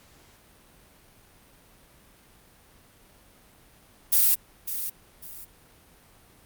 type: noise with echo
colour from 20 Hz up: violet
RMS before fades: -19 dBFS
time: 4.12-4.35 s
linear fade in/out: 10 ms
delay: 550 ms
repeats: 2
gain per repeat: -11 dB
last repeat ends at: 5.45 s
effects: pink hiss -56 dBFS RMS until 6.45 s + Opus 48 kbps